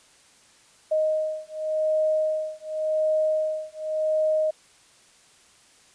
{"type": "beating tone pair", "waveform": "sine", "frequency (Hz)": [622.3, 623.19], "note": ["D#5", "D#5"], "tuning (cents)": [0, 3], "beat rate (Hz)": 0.89, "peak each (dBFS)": -25, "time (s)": [0.91, 4.51], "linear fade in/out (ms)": 10, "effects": ["white hiss -56 dBFS RMS until 5.94 s", "resampled to 22050 Hz"]}